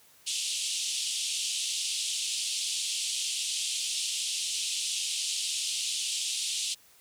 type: band-pass noise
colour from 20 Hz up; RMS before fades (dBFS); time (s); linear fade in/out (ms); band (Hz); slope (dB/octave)
pink; -32; 0.26-6.75; 20; 2800 to 9800; 48
effects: white hiss -59 dBFS RMS until 7 s